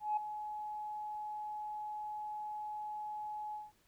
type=tone with ADSR envelope; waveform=sine; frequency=846 Hz; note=G#5; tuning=32 cents sharp; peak=-28 dBFS; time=0-3.72 s; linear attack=170 ms; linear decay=5 ms; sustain=-11 dB; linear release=180 ms; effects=tanh soft clip ceiling -25 dBFS + pink hiss -71 dBFS RMS until 3.87 s